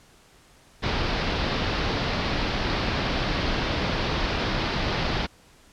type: low-pass noise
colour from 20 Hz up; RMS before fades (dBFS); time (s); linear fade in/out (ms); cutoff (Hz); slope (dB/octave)
pink; -26; 0.82-5.27; 20; 5000; 48
effects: pink hiss -55 dBFS RMS until 5.72 s + low-pass 10000 Hz 12 dB/octave